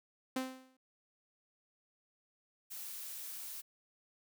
sawtooth tone with exponential decay, 259.8 Hz, C4, 12 cents flat, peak -28 dBFS, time 0.36-0.77 s, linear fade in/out 5 ms, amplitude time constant 87 ms
blue noise, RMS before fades -45 dBFS, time 2.7-3.62 s, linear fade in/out 20 ms
effects none

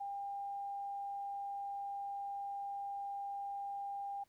sine tone, 800 Hz, G5, 35 cents sharp, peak -39 dBFS, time 0-4.24 s, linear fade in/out 10 ms, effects pink hiss -75 dBFS RMS until 4.28 s

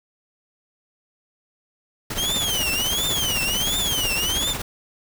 pink noise with tremolo, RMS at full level -26 dBFS, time 2.1-4.62 s, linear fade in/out 5 ms, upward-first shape triangle, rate 16 Hz, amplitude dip 65%
sawtooth tone with vibrato, 3098 Hz, G7, 21 cents flat, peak -19 dBFS, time 2.17-4.54 s, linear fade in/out 20 ms, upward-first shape triangle, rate 1.4 Hz, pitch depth 270 cents each way
violet noise, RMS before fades -34 dBFS, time 2.49-4.3 s, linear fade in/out 10 ms
effects none

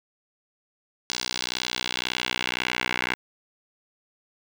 10% pulse tone with band-pass filter sweep, 61.9 Hz, B1, 5 cents sharp, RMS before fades -29 dBFS, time 1.1-3.15 s, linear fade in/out 0 ms, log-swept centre 4900 to 2100 Hz, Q 1.8, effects none

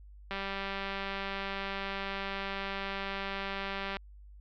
click train, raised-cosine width 0.3 ms, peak -20 dBFS, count 718, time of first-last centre 0.31-3.968 s, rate 196 Hz, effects added 50 Hz sine -49 dBFS peak until 4.4 s + low-pass 4000 Hz 12 dB/octave

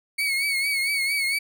35% pulse tone with vibrato, 2217 Hz, C#7, in tune, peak -20 dBFS, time 0.18-1.39 s, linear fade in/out 10 ms, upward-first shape triangle, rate 4.4 Hz, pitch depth 70 cents each way, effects none

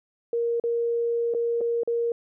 sine tone with dropouts, 468.6 Hz, A#4, 9 cents sharp, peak -22 dBFS, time 0.33-2.12 s, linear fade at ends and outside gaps 2 ms, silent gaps 0.599-0.638 / 1.339-1.347 / 1.608-1.612 / 1.834-1.875 s, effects none

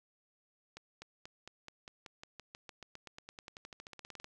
accelerating click train, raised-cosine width 0.2 ms, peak -30 dBFS, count 30, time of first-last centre 0.77-4.244 s, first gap 250 ms, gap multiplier 0.94, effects none

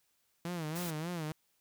sawtooth tone with vibrato, 164.81 Hz, E3, in tune, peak -32 dBFS, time 0.45-1.32 s, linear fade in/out 2 ms, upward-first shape sine, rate 3.4 Hz, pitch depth 140 cents each way
white noise, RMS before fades -43 dBFS, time 0.75-0.91 s, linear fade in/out 10 ms
effects white hiss -75 dBFS RMS until 1.6 s

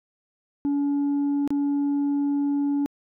sine tone with dropouts, 284.7 Hz, C#4, 46 cents sharp, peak -18 dBFS, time 0.65-2.86 s, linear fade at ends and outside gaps 0 ms, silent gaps 1.476-1.505 s, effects tanh soft clip ceiling -20 dBFS

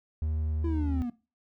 triangle tone with pitch glide, 77.78 to 77.06 Hz, D#2 to D#2, 0 to -16 cents, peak -25 dBFS, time 0.22-1.02 s, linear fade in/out 0 ms, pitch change -16 cents, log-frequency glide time 0.34-0.74 s
triangle linear sweep, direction down, 340 to 233.1 Hz, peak -28 dBFS, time 0.64-1.1 s, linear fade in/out 5 ms
effects noise-tail reverb RT60 0.3 s tail -19 dB re dry

